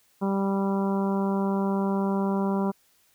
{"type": "harmonic tone", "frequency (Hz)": 196, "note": "G3", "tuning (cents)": 0, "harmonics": [1, 2, 3, 4, 5, 6, 7], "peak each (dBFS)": [-24, -30, -35, -36, -34, -42, -43], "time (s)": [0.21, 2.72], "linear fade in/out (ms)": 20, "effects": ["white hiss -64 dBFS RMS until 3.14 s"]}